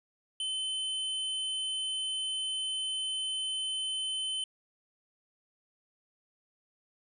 square tone, 3060 Hz, G7, 42 cents flat, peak -32 dBFS, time 0.4-4.44 s, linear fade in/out 2 ms, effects resampled to 24000 Hz

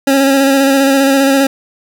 25% pulse tone with vibrato, 273 Hz, C#4, 26 cents flat, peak -4 dBFS, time 0.07-1.47 s, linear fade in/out 5 ms, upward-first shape square, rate 15 Hz, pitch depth 22 cents each way, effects none

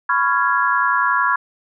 sine chord, C# dominant seventh, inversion third, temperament just, 997.9 / 1108.7 / 1385.9 / 1663.1 Hz, B5 / C#6 / E#6 / G#6, +18 / 0 / -14 / +2 cents, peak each -20 dBFS, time 0.09-1.36 s, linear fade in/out 5 ms, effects none

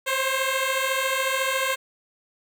10% pulse beating tone pair, 523.3 / 537.3 Hz, C5 / C5, 0 / +46 cents, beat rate 14 Hz, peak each -17 dBFS, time 0.06-1.76 s, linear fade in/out 20 ms, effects none

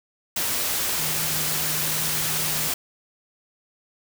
sine tone in noise, 155.6 Hz, D#3, in tune, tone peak -35 dBFS, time 0.99-2.68 s, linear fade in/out 5 ms, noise white, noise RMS -25 dBFS, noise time 0.36-2.74 s, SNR -13 dB, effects none

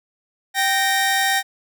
sawtooth tone pair together, 779 / 1855.8 Hz, G5 / A#6, -11 / -8 cents, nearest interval octave + minor third, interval 1503 cents, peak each -16 dBFS, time 0.54-1.43 s, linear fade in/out 50 ms, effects none

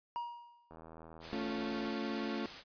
triangle tone with exponential decay, 950 Hz, A#5, 33 cents sharp, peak -32 dBFS, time 0.16-0.76 s, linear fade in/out 0 ms, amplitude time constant 130 ms
click train, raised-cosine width 1 ms, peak -38 dBFS, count 96, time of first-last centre 0.71-1.881 s, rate 81.1 Hz
white noise, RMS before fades -46 dBFS, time 1.2-2.64 s, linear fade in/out 50 ms
35% pulse chord, A augmented, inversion none, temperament equal, 220 / 277.2 / 349.2 Hz, A3 / C#4 / E#4, 0 / 0 / 0 cents, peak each -37 / -39 / -40 dBFS, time 1.33-2.46 s, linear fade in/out 0 ms
effects resampled to 11025 Hz

